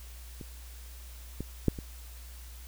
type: clicks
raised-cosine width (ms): 3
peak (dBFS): -28 / -22 / -10 / -26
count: 4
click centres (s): 0.412 / 1.406 / 1.683 / 1.788
effects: added 60 Hz sine -44 dBFS peak until 2.67 s + white hiss -53 dBFS RMS until 2.67 s